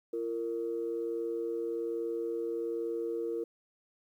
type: tone pair together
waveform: sine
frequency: 340.6 / 461.8 Hz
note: F4 / A#4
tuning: -43 / -16 cents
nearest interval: perfect fourth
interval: 527 cents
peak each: -35 / -33 dBFS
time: 0.13-3.44 s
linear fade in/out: 5 ms
effects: tanh soft clip ceiling -24 dBFS + 11-bit